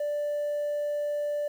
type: tone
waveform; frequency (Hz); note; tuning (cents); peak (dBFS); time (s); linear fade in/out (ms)
triangle; 587.3; D5; 0; -24; 0-1.48; 5
effects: tanh soft clip ceiling -22 dBFS + 9-bit